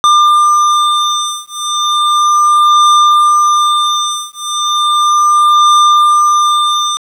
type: beating tone pair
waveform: square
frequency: 1198 / 1198.35 Hz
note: D6 / D6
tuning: +34 / +35 cents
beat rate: 0.35 Hz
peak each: -11 dBFS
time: 0.04-6.97 s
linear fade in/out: 0 ms
effects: low-pass 7000 Hz 12 dB/octave + 7-bit